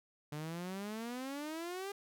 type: exponential sweep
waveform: sawtooth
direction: up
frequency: 146.2 to 406.3 Hz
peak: -36 dBFS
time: 0.32-1.92 s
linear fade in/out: 5 ms
effects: none